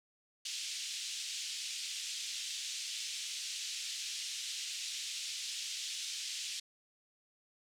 pink band-pass noise, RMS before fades -41 dBFS, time 0.45-6.6 s, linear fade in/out 5 ms, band 2900 to 7700 Hz, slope 24 dB/octave, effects none

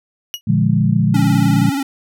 35% pulse tone with exponential decay, 2899 Hz, F#7, 36 cents flat, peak -16 dBFS, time 0.34-0.41 s, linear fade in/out 0 ms, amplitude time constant 15 ms
sine chord, Bb dominant seventh, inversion none, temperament equal with one note detuned, 116.54 / 146.83 / 173.01 / 207.7 Hz, Bb2 / D3 / F3 / Ab3, 0 / 0 / -16 / 0 cents, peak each -17 dBFS, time 0.47-1.7 s, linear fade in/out 10 ms
square tone with vibrato, 277.2 Hz, C#4, in tune, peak -18 dBFS, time 1.14-1.83 s, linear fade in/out 5 ms, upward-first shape square, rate 19 Hz, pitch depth 46 cents each way
effects none

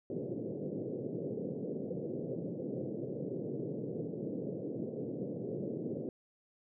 white band-pass noise, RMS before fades -39 dBFS, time 0.1-6.09 s, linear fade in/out 2 ms, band 120 to 510 Hz, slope 48 dB/octave, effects none

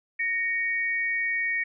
sine tone pair together, 1859 / 2250 Hz, A#6 / C#7, -5 / +25 cents, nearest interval minor third, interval 330 cents, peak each -27 dBFS, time 0.19-1.64 s, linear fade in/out 10 ms, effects none

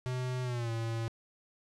square tone with pitch glide, 126.8 to 114.28 Hz, B2 to A#2, +46 to -34 cents, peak -33 dBFS, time 0.06-1.08 s, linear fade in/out 0 ms, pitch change -180 cents, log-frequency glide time 0.43-0.71 s, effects low-pass 8000 Hz 12 dB/octave

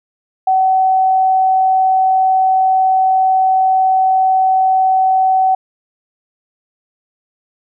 sine tone, 757 Hz, F#5, 39 cents sharp, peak -9 dBFS, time 0.47-5.55 s, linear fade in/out 5 ms, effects none

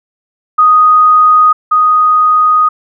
sine tone pair in turn, 1244.5 / 1244.5 Hz, D#6 / D#6, 0 / 0 cents, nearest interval unison, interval 0 cents, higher neither, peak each -3 / -5 dBFS, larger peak first, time 0.58-1.53 / 1.71-2.69 s, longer second, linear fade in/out 10 ms, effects none

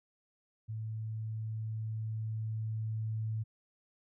sine tone with level ramp, 110 Hz, A2, in tune, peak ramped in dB -36 to -32 dBFS, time 0.68-3.44 s, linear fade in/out 20 ms, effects none

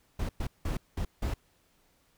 brown noise bursts at uneven times, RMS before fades -31 dBFS, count 5, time 0.19-0.29 / 0.4-0.47 / 0.65-0.77 / 0.97-1.05 / 1.22-1.34 s, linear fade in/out 5 ms, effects pink hiss -68 dBFS RMS until 2.17 s

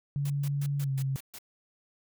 sine tone with pitch glide, 142 to 134.96 Hz, C#3 to C#3, +42 to -46 cents, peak -27 dBFS, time 0.16-1.16 s, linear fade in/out 0 ms, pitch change -88 cents, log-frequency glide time 0.81-0.91 s
white noise bursts, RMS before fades -44 dBFS, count 7, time 0.25-1.387 s, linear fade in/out 5 ms, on 51 ms, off 130 ms
effects none

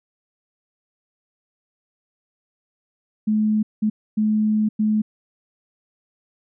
sine tone bursts at uneven times, 214.4 Hz, A3, 45 cents flat, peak -16 dBFS, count 4, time 3.27-3.63 / 3.82-3.9 / 4.17-4.69 / 4.79-5.02 s, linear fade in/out 10 ms, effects none

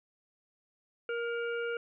harmonic tone with a mistuned harmonic, 470 Hz, A#4, 14 cents sharp, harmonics 1 / 3 / 5 / 6, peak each -33 / -37 / -46 / -48 dBFS, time 1.09-1.77 s, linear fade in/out 2 ms, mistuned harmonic 5, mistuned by -38 cents, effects none

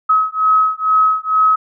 sine beating tone pair, 1277 / 1279.2 Hz, D#6 / D#6, +45 / +48 cents, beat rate 2.2 Hz, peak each -14 dBFS, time 0.09-1.56 s, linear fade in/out 10 ms, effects none

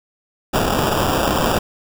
violet noise with sample-and-hold, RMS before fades -18 dBFS, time 0.53-1.59 s, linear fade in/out 10 ms, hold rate 2100 Hz, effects none

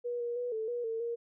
sine tone with pitch steps, 483 / 475.9 / 488.9 / 440.6 / 481.5 / 451.2 / 469 Hz, B4 / A#4 / B4 / A4 / B4 / A4 / A#4, -39 / +36 / -18 / +2 / -44 / +44 / +11 cents, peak -32 dBFS, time 0.04-1.16 s, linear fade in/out 20 ms, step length 160 ms, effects none

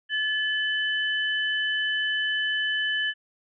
sine tone pair together, 1726 / 3014 Hz, A6 / F#7, -34 / +31 cents, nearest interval minor seventh, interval 965 cents, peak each -25 / -28 dBFS, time 0.09-3.14 s, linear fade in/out 50 ms, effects none

